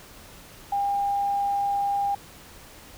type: tone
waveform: sine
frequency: 803 Hz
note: G5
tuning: 41 cents sharp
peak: -22 dBFS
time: 0.72-2.15 s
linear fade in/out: 5 ms
effects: pink hiss -47 dBFS RMS until 2.97 s